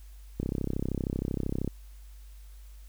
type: click train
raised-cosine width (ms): 3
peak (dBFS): -17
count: 43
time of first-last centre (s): 0.4-1.677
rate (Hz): 32.9
effects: added 50 Hz sine -45 dBFS peak until 2.88 s + white hiss -62 dBFS RMS until 2.88 s